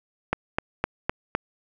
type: click train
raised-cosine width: 0.5 ms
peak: -7 dBFS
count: 5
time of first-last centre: 0.33-1.35 s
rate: 3.92 Hz
effects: none